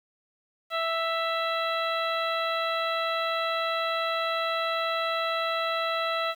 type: harmonic tone with a mistuned harmonic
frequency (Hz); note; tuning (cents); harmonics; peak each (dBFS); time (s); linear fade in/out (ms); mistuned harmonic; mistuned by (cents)
659.3; E5; 0; 1 / 2 / 3 / 4 / 5 / 6; -30 / -29 / -35 / -37 / -38 / -36; 0.7-6.35; 50; 4; +21
effects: 9-bit